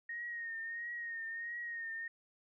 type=tone with vibrato; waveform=sine; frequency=1858 Hz; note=A#6; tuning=6 cents flat; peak=-39 dBFS; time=0.09-2.08 s; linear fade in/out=5 ms; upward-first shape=triangle; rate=1.5 Hz; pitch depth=51 cents each way; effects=none